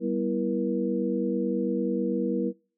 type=tone cluster; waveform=sine; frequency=194.8 / 243.9 / 330.2 / 477.4 Hz; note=G3 / B3 / E4 / A#4; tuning=-11 / -21 / +3 / +41 cents; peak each=-30 dBFS; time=0-2.53 s; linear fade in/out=50 ms; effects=noise-tail reverb RT60 0.4 s tail -25 dB re dry